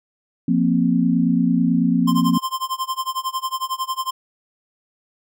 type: chord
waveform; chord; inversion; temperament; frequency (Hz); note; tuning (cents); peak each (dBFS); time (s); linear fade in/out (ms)
sine; F suspended fourth; none; just; 174.61 / 232.8 / 261.9; F3 / Bb3 / C4; 0 / -2 / +2; -19; 0.48-2.38; 5
type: tone with tremolo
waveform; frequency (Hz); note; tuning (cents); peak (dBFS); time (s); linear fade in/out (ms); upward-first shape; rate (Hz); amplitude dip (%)
square; 1047; C6; +1; -20; 2.07-4.11; 10; sine; 11; 95
effects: none